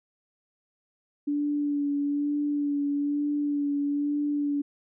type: tone with vibrato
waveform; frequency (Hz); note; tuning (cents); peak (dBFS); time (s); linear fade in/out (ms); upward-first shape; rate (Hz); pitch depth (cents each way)
sine; 289; D4; -28; -24; 1.27-4.62; 10; sine; 1.1; 20
effects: none